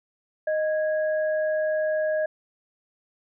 sine tone pair together, 621.3 / 1654 Hz, D#5 / G#6, -3 / -8 cents, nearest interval octave + perfect fourth, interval 1695 cents, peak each -22 / -33 dBFS, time 0.47-2.26 s, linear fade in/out 5 ms, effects none

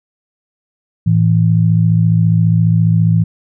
sine tone pair together, 110.14 / 164.81 Hz, A2 / E3, +2 / 0 cents, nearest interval perfect fifth, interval 698 cents, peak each -11 dBFS, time 1.06-3.24 s, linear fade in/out 10 ms, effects none

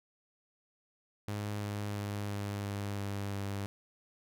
sawtooth tone with pitch steps, 103.7 / 102.98 / 102.27 / 101.57 / 100.86 / 100.17 / 99.48 Hz, G#2 / G#2 / G#2 / G#2 / G2 / G2 / G2, -2 / -14 / -26 / -38 / +50 / +38 / +26 cents, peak -31 dBFS, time 1.28-3.66 s, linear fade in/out 0 ms, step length 340 ms, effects none

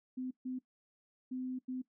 sine tone bursts at uneven times, 255.8 Hz, C4, 39 cents flat, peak -36 dBFS, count 4, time 0.17-0.31 / 0.45-0.59 / 1.31-1.59 / 1.68-1.82 s, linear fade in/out 10 ms, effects noise-tail reverb RT60 0.1 s tail -18 dB re dry

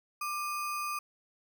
sine tone with sample-and-hold, 1186 Hz, D6, 17 cents sharp, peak -32 dBFS, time 0.21-0.99 s, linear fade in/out 5 ms, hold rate 3675 Hz, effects none

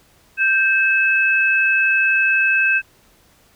sine tone pair together, 1568 / 2592 Hz, G6 / E7, 0 / -30 cents, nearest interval major sixth, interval 870 cents, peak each -16 dBFS, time 0.37-2.82 s, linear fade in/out 50 ms, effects pink hiss -54 dBFS RMS until 3.55 s

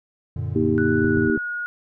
triangle chord, Gb augmented, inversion none, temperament equal, 92.5 / 116.54 / 146.83 Hz, Gb2 / Bb2 / D3, 0 / 0 / 0 cents, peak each -26 / -26 / -28 dBFS, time 0.36-1.28 s, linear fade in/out 5 ms
harmonic tone, 78.8 Hz, D#2, 23 cents sharp, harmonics 3 / 4 / 5, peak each -22 / -22 / -22 dBFS, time 0.55-1.37 s, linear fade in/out 10 ms
sine tone with pitch glide, 1480 to 1442 Hz, F#6 to F#6, 0 to -45 cents, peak -25 dBFS, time 0.78-1.66 s, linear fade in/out 0 ms, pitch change -45 cents, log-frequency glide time 1-1.5 s
clicks, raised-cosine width 3 ms, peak -17 dBFS, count 4, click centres 1.046 / 1.172 / 1.299 / 1.376 s
effects none

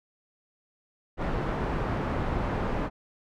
pink low-pass noise, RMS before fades -29 dBFS, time 1.17-2.9 s, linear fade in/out 50 ms, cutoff 1300 Hz, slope 12 dB/octave, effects none

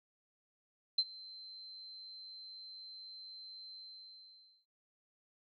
sine tone with ADSR envelope, 4098 Hz, C8, 37 cents flat, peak -25 dBFS, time 0.98-4.66 s, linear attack 6 ms, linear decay 49 ms, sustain -23 dB, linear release 910 ms, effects none

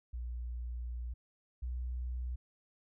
sine tone pair in turn, 60 / 61.72 Hz, B1 / B1, -49 / 0 cents, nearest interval unison, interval 49 cents, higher second, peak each -37 / -35 dBFS, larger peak second, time 0.13-1.14 / 1.62-2.36 s, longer first, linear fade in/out 10 ms, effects none

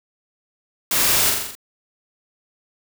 white noise with echo, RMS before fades -20 dBFS, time 0.91-1.3 s, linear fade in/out 2 ms, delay 42 ms, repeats 6, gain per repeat -3 dB, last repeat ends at 1.552 s, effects none

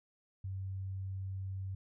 sine tone, 95.7 Hz, G2, 41 cents flat, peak -37 dBFS, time 0.44-1.75 s, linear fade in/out 5 ms, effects none

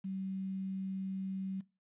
sine tone with quantisation, 191.3 Hz, G3, 42 cents flat, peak -36 dBFS, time 0.04-1.61 s, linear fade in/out 10 ms, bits 10, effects noise-tail reverb RT60 0.3 s tail -20 dB re dry + resampled to 8000 Hz

